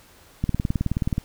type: click train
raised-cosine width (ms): 5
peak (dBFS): -10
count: 15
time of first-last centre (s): 0.44-1.181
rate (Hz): 18.9
effects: pink hiss -52 dBFS RMS until 1.24 s